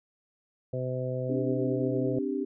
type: harmonic tone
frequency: 127.9 Hz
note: C3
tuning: 39 cents flat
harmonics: 1 / 2 / 3 / 4 / 5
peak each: -32 / -40 / -39 / -33 / -39 dBFS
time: 0.73-2.19 s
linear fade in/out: 5 ms
type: chord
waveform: sine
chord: C suspended second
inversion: none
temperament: just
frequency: 261.6 / 294.3 / 392.4 Hz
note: C4 / D4 / G4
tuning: 0 / +4 / +2 cents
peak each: -32 dBFS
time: 1.29-2.45 s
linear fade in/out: 10 ms
effects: none